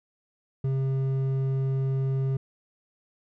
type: tone with hard clipping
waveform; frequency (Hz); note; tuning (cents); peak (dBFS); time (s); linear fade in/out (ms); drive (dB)
sine; 134; C3; +42; -25; 0.64-2.37; 5; 6
effects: none